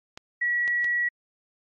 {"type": "clicks", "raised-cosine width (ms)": 0.2, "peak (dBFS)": -21, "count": 3, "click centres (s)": [0.175, 0.678, 0.844]}
{"type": "tone", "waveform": "sine", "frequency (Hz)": 1928, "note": "B6", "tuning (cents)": -42, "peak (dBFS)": -22, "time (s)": [0.41, 1.09], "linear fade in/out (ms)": 10}
{"effects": ["AAC 64 kbps"]}